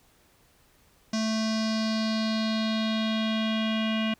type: tone with low-pass filter sweep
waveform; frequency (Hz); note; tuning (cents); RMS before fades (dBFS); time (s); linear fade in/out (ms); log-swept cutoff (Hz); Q
square; 220; A3; 0; -27; 1.13-4.14; 5; 5600 to 2900; 4.4
effects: pink hiss -62 dBFS RMS until 4.19 s